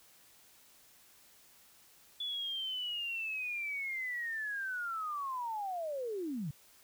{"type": "linear sweep", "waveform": "sine", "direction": "down", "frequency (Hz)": [3447, 130.81], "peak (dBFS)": -35, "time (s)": [2.2, 6.51], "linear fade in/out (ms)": 5, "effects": ["white hiss -62 dBFS RMS until 6.83 s"]}